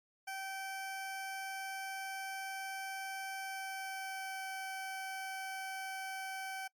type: tone with pitch glide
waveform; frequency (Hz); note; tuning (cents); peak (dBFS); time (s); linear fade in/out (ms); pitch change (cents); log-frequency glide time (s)
20% pulse; 773 to 767.2; G5 to G5; -24 to -37; -35; 0.27-6.68; 10; -13; 3.34-4.49
effects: noise-tail reverb RT60 0.1 s tail -24 dB re dry + MP3 96 kbps